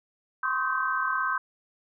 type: tone cluster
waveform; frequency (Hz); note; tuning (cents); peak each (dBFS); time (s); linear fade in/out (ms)
sine; 1034 / 1071 / 1111 / 1267 / 1551; C6 / C6 / C#6 / D#6 / G6; -21 / +40 / +4 / +31 / -19; -32 / -34 / -34 / -31 / -28; 0.43-1.38; 5
effects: none